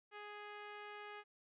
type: tone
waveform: 10% pulse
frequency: 415.5 Hz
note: G#4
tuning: 1 cent sharp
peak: -40 dBFS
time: 0.11-1.24 s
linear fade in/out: 50 ms
effects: resampled to 8000 Hz